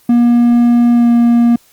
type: tone with pitch glide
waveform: triangle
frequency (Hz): 238.6 to 236.4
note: A#3 to A#3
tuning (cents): +41 to +24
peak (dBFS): -4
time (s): 0.09-1.56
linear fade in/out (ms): 5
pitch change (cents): -17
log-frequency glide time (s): 0.93-1.09
effects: white hiss -49 dBFS RMS until 1.72 s + Opus 32 kbps